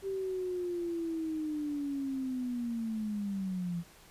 sine linear sweep, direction down, 392 to 167.6 Hz, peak -32 dBFS, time 0.02-3.84 s, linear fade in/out 50 ms, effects pink hiss -57 dBFS RMS until 4.1 s + resampled to 32000 Hz

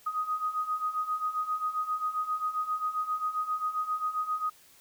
sine beating tone pair, 1244.5 / 1252 Hz, D#6 / D#6, 0 / +10 cents, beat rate 7.5 Hz, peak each -34 / -30 dBFS, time 0.06-4.5 s, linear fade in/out 10 ms, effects white hiss -58 dBFS RMS until 4.8 s

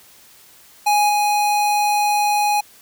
square tone with level steps, 830.6 Hz, G#5, in tune, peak -14 / -16 dBFS, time 0.86-2.61 s, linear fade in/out 10 ms, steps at 1.09 s, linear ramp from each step 5 ms, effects white hiss -48 dBFS RMS until 2.81 s

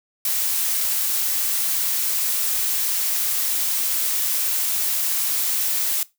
blue noise, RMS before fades -22 dBFS, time 0.25-6.03 s, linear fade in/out 2 ms, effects noise-tail reverb RT60 0.2 s tail -19 dB re dry

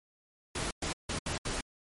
pink noise bursts at uneven times, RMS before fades -34 dBFS, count 5, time 0.55-0.71 / 0.82-0.93 / 1.09-1.19 / 1.26-1.38 / 1.45-1.61 s, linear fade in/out 5 ms, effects MP3 48 kbps

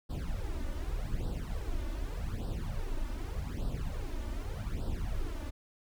brown noise with flanger, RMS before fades -35 dBFS, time 0.09-5.51 s, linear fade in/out 20 ms, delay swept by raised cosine 0.22 to 3.42 ms, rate 0.84 Hz, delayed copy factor +0.85, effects none

